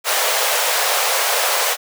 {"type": "high-pass noise", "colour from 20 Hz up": "pink", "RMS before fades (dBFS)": -18, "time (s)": [0.04, 1.77], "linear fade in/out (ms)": 50, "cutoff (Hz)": 480, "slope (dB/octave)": 48, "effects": []}